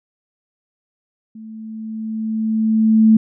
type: tone with level ramp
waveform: sine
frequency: 220 Hz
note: A3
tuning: in tune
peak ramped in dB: -33 to -6 dBFS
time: 1.35-3.17 s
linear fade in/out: 5 ms
effects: none